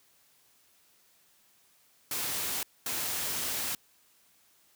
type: noise bursts at uneven times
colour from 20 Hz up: white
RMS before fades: -33 dBFS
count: 2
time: 2.11-2.63 / 2.86-3.75 s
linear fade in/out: 2 ms
effects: white hiss -65 dBFS RMS until 4.75 s + high-pass 60 Hz 12 dB/octave